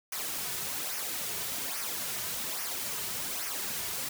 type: noise with flanger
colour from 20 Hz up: white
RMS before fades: -35 dBFS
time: 0.12-4.09 s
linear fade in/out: 5 ms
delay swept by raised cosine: 0.25 to 3.75 ms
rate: 1.2 Hz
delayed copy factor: -0.6
effects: none